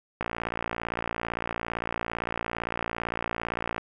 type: click train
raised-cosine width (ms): 0.5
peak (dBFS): -14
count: 207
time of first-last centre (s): 0.21-3.78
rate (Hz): 57.7
effects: none